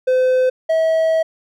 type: tone pair in turn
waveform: triangle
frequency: 512 / 645.1 Hz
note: C5 / E5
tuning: -38 / -38 cents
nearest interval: major third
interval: 400 cents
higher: second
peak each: -10 / -11 dBFS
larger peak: first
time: 0.07-0.5 / 0.69-1.23 s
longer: second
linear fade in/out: 10 ms
effects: none